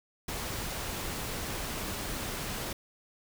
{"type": "noise", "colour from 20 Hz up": "pink", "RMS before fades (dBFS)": -36, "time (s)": [0.28, 2.73], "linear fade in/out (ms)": 5, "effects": []}